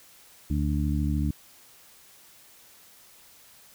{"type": "harmonic tone", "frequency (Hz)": 73.42, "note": "D2", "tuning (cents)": 0, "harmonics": [1, 2, 3, 4], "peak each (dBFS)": [-26, -29, -31, -32], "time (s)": [0.5, 1.31], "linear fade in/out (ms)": 5, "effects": ["white hiss -54 dBFS RMS until 3.74 s"]}